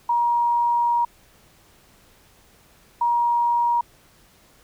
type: tone pair in turn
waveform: sine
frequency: 949 / 949 Hz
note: A#5 / A#5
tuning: +31 / +31 cents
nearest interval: unison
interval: 0 cents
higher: neither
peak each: -17 dBFS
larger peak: neither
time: 0.09-1.05 / 3.01-3.81 s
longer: first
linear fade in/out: 5 ms
effects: pink hiss -55 dBFS RMS until 4.63 s